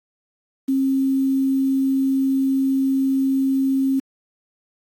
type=tone with quantisation; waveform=sine; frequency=268.5 Hz; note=C4; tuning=45 cents sharp; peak=-16 dBFS; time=0.68-4 s; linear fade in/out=10 ms; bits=7; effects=AAC 64 kbps